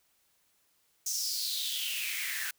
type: noise with high-pass filter sweep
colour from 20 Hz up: white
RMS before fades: -34 dBFS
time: 1.06-2.51 s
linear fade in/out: 5 ms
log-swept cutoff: 6200 to 1600 Hz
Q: 5.8
effects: white hiss -71 dBFS RMS until 2.58 s